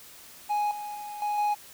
triangle tone with level steps, 832 Hz, G#5, 3 cents sharp, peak -22 / -32 / -34 / -24 / -21 dBFS, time 0.49-1.55 s, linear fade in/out 20 ms, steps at 0.71 / 0.95 / 1.22 / 1.38 s, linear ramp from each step 2 ms, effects white hiss -49 dBFS RMS until 1.73 s

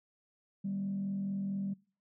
sine tone with frequency modulation, 195.9 Hz, G3, 1 cent flat, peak -32 dBFS, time 0.64-1.74 s, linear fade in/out 10 ms, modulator 44.4 Hz, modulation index 0.38, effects noise-tail reverb RT60 0.4 s tail -24 dB re dry + tanh soft clip ceiling -28 dBFS

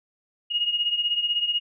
sine beating tone pair, 2867 / 2883 Hz, F7 / F#7, +45 / -46 cents, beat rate 16 Hz, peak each -23 / -28 dBFS, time 0.5-1.6 s, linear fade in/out 20 ms, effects none

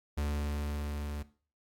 45% pulse tone with level ramp, 73.42 Hz, D2, in tune, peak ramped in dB -30 to -36 dBFS, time 0.17-1.23 s, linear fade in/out 10 ms, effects noise-tail reverb RT60 0.4 s tail -17 dB re dry + AAC 64 kbps

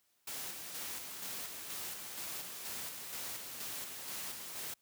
white noise with tremolo, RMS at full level -42 dBFS, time 0.27-4.74 s, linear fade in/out 5 ms, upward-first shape square, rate 2.1 Hz, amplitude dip 35%, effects white hiss -75 dBFS RMS until 4.81 s + high-pass 80 Hz 12 dB/octave

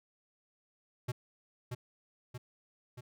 square tone with echo, 123.47 Hz, B2, in tune, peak -33 dBFS, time 1.08-1.12 s, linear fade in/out 10 ms, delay 630 ms, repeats 3, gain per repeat -4 dB, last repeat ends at 3.01 s, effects none

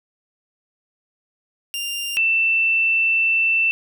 sawtooth / sine tone pair in turn, 2794 / 2670 Hz, F7 / E7, 0 / +22 cents, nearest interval minor second, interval 78 cents, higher first, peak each -21 / -15 dBFS, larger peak second, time 1.74-2.17 / 2.17-3.71 s, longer second, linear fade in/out 0 ms, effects none

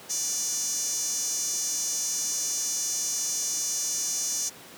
sawtooth tone with high-pass filter, 587.3 Hz, D5, in tune, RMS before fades -29 dBFS, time 0.09-4.5 s, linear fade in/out 20 ms, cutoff 6200 Hz, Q 6.2, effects pink hiss -46 dBFS RMS until 4.77 s + high-pass 200 Hz 12 dB/octave

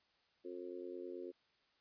harmonic tone, 89.3 Hz, F2, 39 cents sharp, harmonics 3 / 4 / 5 / 6, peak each -53 / -46 / -51 / -54 dBFS, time 0.44-1.32 s, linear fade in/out 20 ms, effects white hiss -75 dBFS RMS until 1.8 s + resampled to 11025 Hz

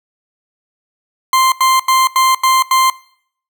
40% pulse tone bursts, 1046.5 Hz, C6, in tune, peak -8 dBFS, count 6, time 1.33-2.9 s, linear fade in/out 2 ms, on 190 ms, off 86 ms, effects noise-tail reverb RT60 0.6 s tail -21 dB re dry

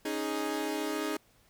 sawtooth chord, C# suspended second, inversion none, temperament equal, 277.2 / 311.1 / 415.3 Hz, C#4 / D#4 / G#4, 0 / 0 / 0 cents, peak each -34 / -30 / -32 dBFS, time 0.05-1.17 s, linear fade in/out 5 ms, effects pink hiss -65 dBFS RMS until 1.49 s

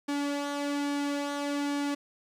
sawtooth tone with flanger, 286.4 Hz, D4, 43 cents flat, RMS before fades -31 dBFS, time 0.08-1.95 s, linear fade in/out 10 ms, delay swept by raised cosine 1.5 to 3.1 ms, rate 1.2 Hz, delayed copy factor -0.5, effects low-pass 9000 Hz 12 dB/octave + 10-bit

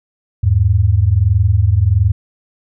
sine tone pair together, 82.4 / 103.82 Hz, E2 / G#2, 0 / 0 cents, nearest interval major third, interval 400 cents, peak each -13 / -11 dBFS, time 0.43-2.12 s, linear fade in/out 10 ms, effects none

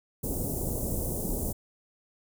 pink band-stop noise, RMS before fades -31 dBFS, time 0.23-1.53 s, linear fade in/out 10 ms, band 600 to 8400 Hz, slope 24 dB/octave, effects none

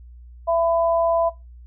sine tone pair together, 669 / 1002.4 Hz, E5 / B5, +25 / +25 cents, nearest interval perfect fifth, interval 700 cents, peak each -17 / -25 dBFS, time 0.47-1.3 s, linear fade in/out 20 ms, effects noise-tail reverb RT60 0.2 s tail -17 dB re dry + added 60 Hz sine -40 dBFS peak until 1.66 s

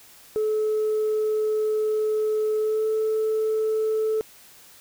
sine tone with pitch glide, 430.7 to 436.7 Hz, A4 to A4, -37 to -13 cents, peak -19 dBFS, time 0.36-4.21 s, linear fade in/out 0 ms, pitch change +24 cents, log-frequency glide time 2.6-2.85 s, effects tanh soft clip ceiling -18 dBFS + white hiss -50 dBFS RMS until 4.8 s

